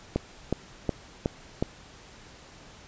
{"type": "click train", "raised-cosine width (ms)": 2, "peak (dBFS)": -11, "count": 5, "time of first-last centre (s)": [0.16, 1.625], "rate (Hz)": 2.73, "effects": ["pink hiss -50 dBFS RMS until 2.87 s", "resampled to 16000 Hz"]}